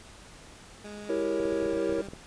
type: tone with pitch glide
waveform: 20% pulse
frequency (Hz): 207.7 to 198.32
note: G#3 to G3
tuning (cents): 0 to +20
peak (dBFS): -35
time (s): 0.84-2.08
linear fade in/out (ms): 10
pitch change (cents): -80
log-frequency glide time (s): 1.67-1.74
type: chord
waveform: triangle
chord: E diminished seventh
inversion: none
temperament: equal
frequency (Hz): 329.6 / 392 / 466.2 / 554.4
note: E4 / G4 / Bb4 / Db5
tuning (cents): 0 / 0 / 0 / 0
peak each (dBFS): -29 / -31 / -29 / -31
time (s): 1.09-2.02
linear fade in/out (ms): 5
type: clicks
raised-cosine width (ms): 2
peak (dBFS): -26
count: 12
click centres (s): 1.402 / 1.455 / 1.527 / 1.628 / 1.66 / 1.735 / 1.771 / 1.895 / 1.925 / 1.987 / 2.086 / 2.135
effects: pink hiss -50 dBFS RMS until 2.26 s + resampled to 22050 Hz